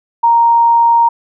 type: tone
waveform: sine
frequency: 932.3 Hz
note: A#5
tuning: in tune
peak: -6 dBFS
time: 0.23-1.09 s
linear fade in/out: 10 ms
effects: none